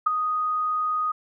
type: tone with ADSR envelope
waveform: sine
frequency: 1244.5 Hz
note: D#6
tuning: in tune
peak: -13 dBFS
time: 0.06-1.12 s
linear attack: 11 ms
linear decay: 7 ms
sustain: -9 dB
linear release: 8 ms
effects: none